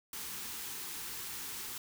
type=band-stop noise; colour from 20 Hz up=white; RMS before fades=-42 dBFS; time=0.13-1.78 s; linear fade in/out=2 ms; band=500 to 760 Hz; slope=96 dB/octave; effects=none